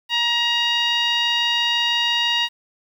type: tone with low-pass filter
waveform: 10% pulse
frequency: 946 Hz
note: A#5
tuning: 25 cents sharp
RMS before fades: -20 dBFS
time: 0.09-2.49 s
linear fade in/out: 50 ms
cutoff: 3300 Hz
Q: 3.3
effects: 8-bit